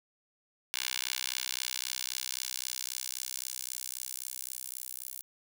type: tone with high-pass filter sweep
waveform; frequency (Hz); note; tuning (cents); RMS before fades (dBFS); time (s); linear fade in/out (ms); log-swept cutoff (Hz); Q
10% pulse; 63.8; C2; -43; -38; 0.74-5.22; 0; 2900 to 11000; 0.91
effects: none